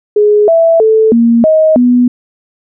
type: tone with pitch steps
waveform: sine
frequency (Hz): 417.8 / 661 / 439.5 / 232.9 / 629 / 245.9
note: G#4 / E5 / A4 / A#3 / D#5 / B3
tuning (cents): +10 / +5 / -2 / -1 / +19 / -7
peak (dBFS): -4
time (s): 0.16-2.08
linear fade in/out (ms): 5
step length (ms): 320
effects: none